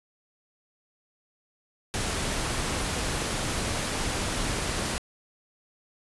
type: noise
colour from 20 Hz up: pink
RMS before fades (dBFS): -29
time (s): 1.94-4.98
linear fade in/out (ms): 0
effects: resampled to 24000 Hz